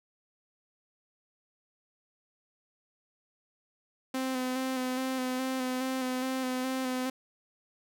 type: tone with vibrato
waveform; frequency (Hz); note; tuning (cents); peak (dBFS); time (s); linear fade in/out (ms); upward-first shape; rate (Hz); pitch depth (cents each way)
sawtooth; 258; C4; -24; -26; 4.14-7.1; 5; square; 2.4; 22
effects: none